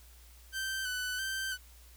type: tone with vibrato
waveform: sawtooth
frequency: 1526 Hz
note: G6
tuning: 47 cents flat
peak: -30 dBFS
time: 0.52-1.58 s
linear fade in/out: 50 ms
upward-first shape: square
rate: 1.5 Hz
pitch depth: 34 cents each way
effects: added 60 Hz sine -54 dBFS peak until 1.96 s + white hiss -60 dBFS RMS until 1.96 s